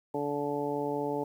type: harmonic tone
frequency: 144.7 Hz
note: D3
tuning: 25 cents flat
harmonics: 1 / 2 / 3 / 4 / 5 / 6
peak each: -42 / -35 / -33 / -37 / -42 / -36 dBFS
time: 0.14-1.24 s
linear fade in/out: 5 ms
effects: 10-bit